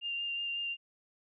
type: tone with vibrato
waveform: sine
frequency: 2794 Hz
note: F7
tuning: in tune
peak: -33 dBFS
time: 0.01-0.77 s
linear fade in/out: 50 ms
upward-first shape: sine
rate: 5.5 Hz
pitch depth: 12 cents each way
effects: none

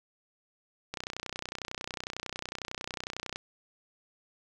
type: click train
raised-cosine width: 0.2 ms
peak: -18 dBFS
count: 76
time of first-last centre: 0.94-3.359 s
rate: 31 Hz
effects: none

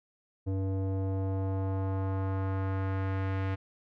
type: tone with low-pass filter sweep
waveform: square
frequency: 96 Hz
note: G2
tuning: 36 cents flat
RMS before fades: -31 dBFS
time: 0.46-3.56 s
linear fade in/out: 20 ms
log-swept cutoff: 440 to 2200 Hz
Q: 1.3
effects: none

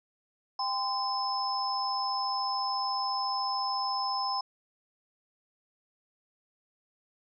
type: tone cluster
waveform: sine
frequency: 793 / 1027 / 5220 Hz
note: G5 / C6 / E8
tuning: +20 / -33 / -18 cents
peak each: -33 / -32 / -33 dBFS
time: 0.59-4.41 s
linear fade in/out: 5 ms
effects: none

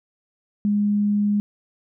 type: tone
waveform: sine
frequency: 206.1 Hz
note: G#3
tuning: 13 cents flat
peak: -17 dBFS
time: 0.65-1.4 s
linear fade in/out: 0 ms
effects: none

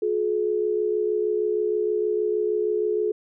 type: tone pair together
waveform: sine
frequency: 359.9 / 426.3 Hz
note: F#4 / G#4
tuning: -48 / +45 cents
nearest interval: minor third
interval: 293 cents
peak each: -26 / -22 dBFS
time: 0.02-3.12 s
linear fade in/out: 5 ms
effects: none

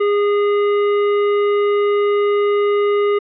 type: tone with hard clipping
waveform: sine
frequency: 410 Hz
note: G#4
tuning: 22 cents flat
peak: -15 dBFS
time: 0-3.19 s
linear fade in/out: 10 ms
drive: 11 dB
effects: resampled to 11025 Hz

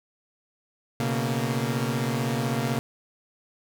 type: tone cluster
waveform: sawtooth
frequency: 122.6 / 138.3 / 230.3 Hz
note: B2 / C#3 / A#3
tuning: -12 / -4 / -21 cents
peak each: -25 dBFS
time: 1-2.79 s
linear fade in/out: 0 ms
effects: none

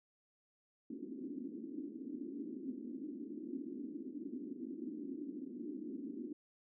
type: band-pass noise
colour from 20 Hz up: pink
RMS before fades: -45 dBFS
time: 0.9-6.33 s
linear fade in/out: 5 ms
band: 240 to 330 Hz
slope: 48 dB/octave
effects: none

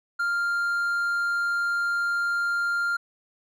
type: tone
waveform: triangle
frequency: 1396.9 Hz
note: F6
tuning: in tune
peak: -21 dBFS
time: 0.19-2.97 s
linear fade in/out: 10 ms
effects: none

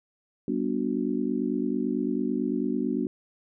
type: chord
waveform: sine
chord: G major seventh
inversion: none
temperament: just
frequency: 196 / 245 / 294 / 367.5 Hz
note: G3 / B3 / D4 / F#4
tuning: 0 / -14 / +2 / -12 cents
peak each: -32 / -28 / -30 / -32 dBFS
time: 0.48-3.07 s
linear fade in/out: 2 ms
effects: none

